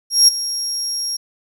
35% pulse tone with ADSR envelope, 5588 Hz, F8, in tune, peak -3 dBFS, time 0.1-1.17 s, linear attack 180 ms, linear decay 12 ms, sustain -15 dB, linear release 9 ms, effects none

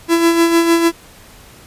45% pulse tone with tremolo, 335.1 Hz, E4, 29 cents sharp, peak -8 dBFS, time 0.08-0.92 s, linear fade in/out 50 ms, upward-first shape sine, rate 6.6 Hz, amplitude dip 50%, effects pink hiss -42 dBFS RMS until 1.66 s + resampled to 32000 Hz

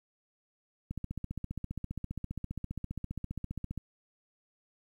click train, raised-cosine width 5 ms, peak -24 dBFS, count 44, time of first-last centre 0.91-3.777 s, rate 15 Hz, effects 10-bit

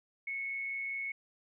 sine tone with amplitude modulation, 2200 Hz, C#7, 14 cents flat, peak -33 dBFS, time 0.27-1.12 s, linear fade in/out 5 ms, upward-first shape sine, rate 125 Hz, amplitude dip 35%, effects none

